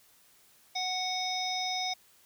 harmonic tone, 740 Hz, F#5, in tune, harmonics 1 / 3 / 5 / 7 / 8, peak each -34 / -38 / -36 / -36 / -43 dBFS, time 0.75-1.94 s, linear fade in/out 10 ms, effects white hiss -62 dBFS RMS until 2.25 s

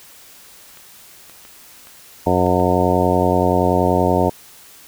clicks, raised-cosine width 0.3 ms, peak -26 dBFS, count 6, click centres 0.773 / 1.297 / 1.451 / 1.871 / 2.465 / 2.599 s
harmonic tone, 90.5 Hz, F#2, 38 cents flat, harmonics 1 / 2 / 3 / 4 / 5 / 6 / 7 / 8 / 10, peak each -22 / -22 / -22 / -22 / -22 / -22 / -22 / -22 / -22 dBFS, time 2.26-4.3 s, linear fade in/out 10 ms
effects white hiss -44 dBFS RMS until 4.87 s

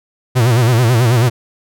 45% pulse tone with vibrato, 119.5 Hz, A#2, 43 cents sharp, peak -9 dBFS, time 0.35-1.3 s, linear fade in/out 20 ms, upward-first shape sine, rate 9.2 Hz, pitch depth 130 cents each way, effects none

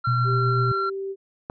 triangle tone, 1366 Hz, F6, 39 cents flat, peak -21 dBFS, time 0.04-0.9 s, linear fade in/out 10 ms
sine tone with tremolo, 122.4 Hz, B2, 15 cents flat, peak -19 dBFS, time 0.07-0.72 s, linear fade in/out 5 ms, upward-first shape triangle, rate 8 Hz, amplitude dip 25%
sine tone with pitch glide, 392 to 389.5 Hz, G4 to G4, 0 to -11 cents, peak -27 dBFS, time 0.24-1.16 s, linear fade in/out 50 ms, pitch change -11 cents, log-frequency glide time 0.55-0.74 s
click, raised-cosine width 1 ms, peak -17 dBFS, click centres 1.499 s
effects resampled to 11025 Hz

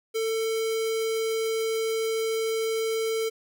square tone with notch filter, 446.6 Hz, A4, 26 cents sharp, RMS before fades -27 dBFS, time 0.14-3.3 s, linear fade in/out 20 ms, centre 1100 Hz, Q 1.2, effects none

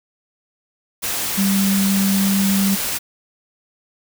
sine tone in noise, 196 Hz, G3, in tune, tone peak -15 dBFS, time 1.37-2.76 s, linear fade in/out 20 ms, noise white, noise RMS -23 dBFS, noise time 1.02-2.99 s, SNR +5 dB, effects none

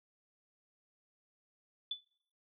sine tone with exponential decay, 3481 Hz, A7, 19 cents flat, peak -31 dBFS, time 1.91-2.01 s, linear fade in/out 5 ms, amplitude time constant 20 ms, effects noise-tail reverb RT60 0.6 s tail -21 dB re dry

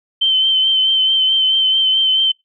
sine tone with vibrato, 3093 Hz, G7, 24 cents flat, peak -11 dBFS, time 0.21-2.32 s, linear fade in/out 10 ms, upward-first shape sine, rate 4.6 Hz, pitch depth 25 cents each way, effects noise-tail reverb RT60 0.2 s tail -26 dB re dry

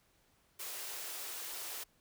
white high-pass noise, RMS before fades -43 dBFS, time 0.59-1.84 s, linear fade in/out 10 ms, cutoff 320 Hz, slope 48 dB/octave, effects pink hiss -71 dBFS RMS until 2 s

